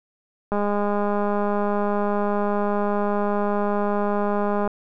click train, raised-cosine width 1 ms, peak -11 dBFS, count 853, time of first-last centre 0.52-4.676 s, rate 205 Hz, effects none

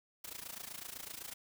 white noise with amplitude modulation, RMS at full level -43 dBFS, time 0.24-1.34 s, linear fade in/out 5 ms, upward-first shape sine, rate 27.9 Hz, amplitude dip 85%, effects none

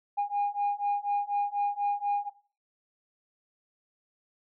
sine beating tone pair, 813 / 817.1 Hz, G#5 / G#5, -37 / -28 cents, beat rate 4.1 Hz, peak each -28 dBFS, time 0.17-2.3 s, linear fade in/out 20 ms, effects noise-tail reverb RT60 0.4 s tail -18 dB re dry + tanh soft clip ceiling -22 dBFS

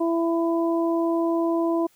harmonic tone, 333.6 Hz, E4, 21 cents sharp, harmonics 1 / 2 / 3, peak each -21 / -27 / -31 dBFS, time 0-1.87 s, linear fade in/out 10 ms, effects white hiss -61 dBFS RMS until 1.95 s

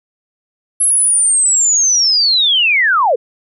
sine linear sweep, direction down, 11000 to 426.2 Hz, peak -9 dBFS, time 0.8-3.16 s, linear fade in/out 10 ms, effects none

